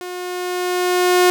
sawtooth tone with level ramp, 360 Hz, F#4, 47 cents flat, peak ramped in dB -24 to -6 dBFS, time 0.01-1.3 s, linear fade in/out 0 ms, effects none

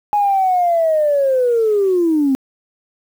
sine linear sweep, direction down, 837 to 258.7 Hz, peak -11 dBFS, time 0.13-2.35 s, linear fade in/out 0 ms, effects tanh soft clip ceiling -7 dBFS + 7-bit

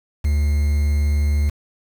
triangle tone with quantisation, 73.42 Hz, D2, in tune, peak -13 dBFS, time 0.24-1.5 s, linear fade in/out 10 ms, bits 6, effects none

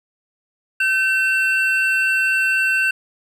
triangle tone pair together, 1538.5 / 2702 Hz, G6 / E7, -33 / +42 cents, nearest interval minor seventh, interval 975 cents, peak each -16 / -17 dBFS, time 0.8-2.91 s, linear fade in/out 5 ms, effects none

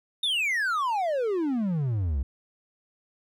triangle exponential sweep, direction down, 3729 to 61.8 Hz, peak -22 dBFS, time 0.23-2.23 s, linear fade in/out 5 ms, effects none

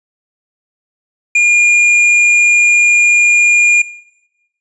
sine tone with hard clipping, 2419 Hz, D#7, 49 cents flat, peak -8 dBFS, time 1.35-3.82 s, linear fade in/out 5 ms, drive 5 dB, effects noise-tail reverb RT60 1.0 s tail -19 dB re dry + resampled to 22050 Hz

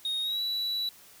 triangle tone with pitch glide, 3729 to 3935 Hz, A#7 to B7, 0 to -7 cents, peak -27 dBFS, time 0.05-0.89 s, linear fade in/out 2 ms, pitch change +93 cents, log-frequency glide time 0.22-0.41 s, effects white hiss -54 dBFS RMS until 1.2 s

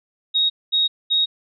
sine tone bursts, 3765 Hz, A#7, 16 cents sharp, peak -15 dBFS, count 3, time 0.34-1.26 s, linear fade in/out 20 ms, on 160 ms, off 220 ms, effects none

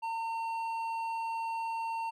triangle tone with hard clipping, 909 Hz, A#5, 44 cents flat, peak -34 dBFS, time 0.02-2.11 s, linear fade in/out 20 ms, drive 10 dB, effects none

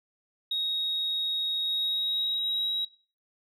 sine tone with pitch glide, 3767 to 3842 Hz, A#7 to B7, +17 to -48 cents, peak -25 dBFS, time 0.51-2.85 s, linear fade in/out 5 ms, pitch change +35 cents, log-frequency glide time 1.61-2.7 s, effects noise-tail reverb RT60 0.4 s tail -19 dB re dry + tanh soft clip ceiling -22 dBFS

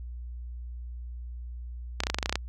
clicks, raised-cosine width 0.2 ms, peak -9 dBFS, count 11, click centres 2.004 / 2.036 / 2.069 / 2.1 / 2.145 / 2.186 / 2.228 / 2.259 / 2.295 / 2.326 / 2.356 s, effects added 60 Hz sine -36 dBFS peak until 2.48 s

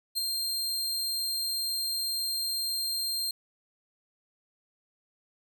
sawtooth tone with ADSR envelope, 4186 Hz, C8, in tune, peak -22 dBFS, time 0.15-3.31 s, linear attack 31 ms, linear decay 6 ms, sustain -4 dB, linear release 3 ms, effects none

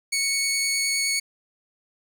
15% pulse tone with vibrato, 2218 Hz, C#7, in tune, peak -15 dBFS, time 0.12-1.2 s, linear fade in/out 10 ms, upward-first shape sine, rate 9.7 Hz, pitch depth 9 cents each way, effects 9-bit

